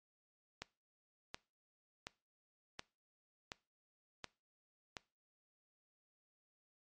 click train, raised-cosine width 0.2 ms, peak -25 dBFS, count 7, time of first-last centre 0.62-4.968 s, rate 1.38 Hz, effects noise-tail reverb RT60 0.3 s tail -21 dB re dry + MP3 48 kbps

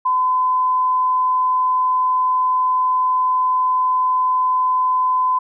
sine tone, 1016 Hz, B5, 49 cents sharp, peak -14 dBFS, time 0.05-5.39 s, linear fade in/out 10 ms, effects none

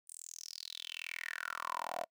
10% pulse tone with high-pass filter sweep, 41.2 Hz, E1, in tune, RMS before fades -43 dBFS, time 0.07-2.05 s, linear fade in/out 20 ms, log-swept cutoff 9200 to 660 Hz, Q 7.1, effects noise-tail reverb RT60 0.1 s tail -26 dB re dry

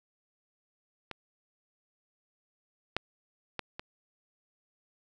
clicks, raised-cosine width 0.3 ms, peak -22 / -12 / -17 / -22 dBFS, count 4, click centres 1.113 / 2.966 / 3.593 / 3.795 s, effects none

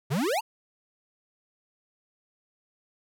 square exponential sweep, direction up, 120 to 987.8 Hz, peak -25 dBFS, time 0.1-0.41 s, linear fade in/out 20 ms, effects none

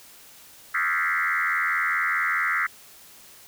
sine tone with frequency modulation, 1661.2 Hz, G#6, in tune, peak -21 dBFS, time 0.74-2.67 s, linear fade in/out 10 ms, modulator 84.7 Hz, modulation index 5, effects white hiss -49 dBFS RMS until 3.47 s

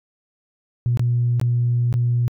sine tone with dropouts, 120.5 Hz, B2, 42 cents flat, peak -15 dBFS, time 0.86-2.28 s, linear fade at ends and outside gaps 0 ms, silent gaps 0.973-0.995 / 1.398-1.414 / 1.927-1.94 s, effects tanh soft clip ceiling -11 dBFS

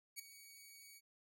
10% pulse tone with ADSR envelope, 2252 Hz, C#7, 27 cents sharp, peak -33 dBFS, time 0.16-1.01 s, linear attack 32 ms, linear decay 9 ms, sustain -15 dB, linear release 40 ms, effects none

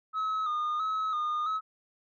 sine tone with vibrato, 1253 Hz, D#6, 12 cents sharp, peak -25 dBFS, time 0.13-1.61 s, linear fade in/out 50 ms, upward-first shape square, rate 1.5 Hz, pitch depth 44 cents each way, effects tanh soft clip ceiling -27 dBFS

